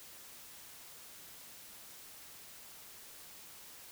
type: silence
effects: white hiss -53 dBFS RMS until 3.91 s